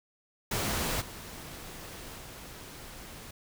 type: noise with level steps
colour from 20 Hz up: pink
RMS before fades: -31 / -44 / -46 dBFS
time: 0.51-3.31 s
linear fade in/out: 5 ms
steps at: 1 / 2.17 s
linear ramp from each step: 20 ms
effects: none